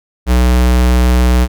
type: tone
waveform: square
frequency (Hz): 61.74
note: B1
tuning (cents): 0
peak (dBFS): -8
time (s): 0.26-1.48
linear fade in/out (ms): 50
effects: none